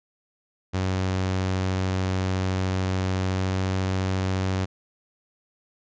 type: tone with pitch glide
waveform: sawtooth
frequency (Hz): 93.7 to 94.35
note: F#2 to F#2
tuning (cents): +22 to +34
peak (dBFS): -19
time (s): 0.73-4.66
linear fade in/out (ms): 20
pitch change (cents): +12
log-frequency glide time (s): 3.29-3.59
effects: resampled to 16000 Hz